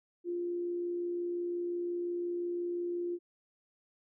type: tone with amplitude modulation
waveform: sine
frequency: 349.2 Hz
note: F4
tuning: in tune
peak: -31 dBFS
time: 0.24-3.19 s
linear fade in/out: 50 ms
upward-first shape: sine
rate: 65.7 Hz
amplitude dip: 25%
effects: none